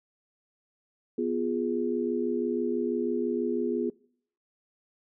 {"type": "chord", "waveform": "sine", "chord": "F diminished", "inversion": "second", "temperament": "equal", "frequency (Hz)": [246.9, 349.2, 415.3], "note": ["Cb4", "F4", "Ab4"], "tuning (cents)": [0, 0, 0], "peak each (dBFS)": -30, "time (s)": [1.18, 3.9], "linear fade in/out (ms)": 5, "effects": ["noise-tail reverb RT60 0.6 s tail -23 dB re dry"]}